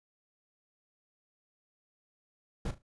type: noise with echo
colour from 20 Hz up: brown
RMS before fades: -33 dBFS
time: 2.65-2.71 s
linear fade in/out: 5 ms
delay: 37 ms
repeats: 3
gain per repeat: -12 dB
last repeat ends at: 2.821 s
effects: resampled to 24000 Hz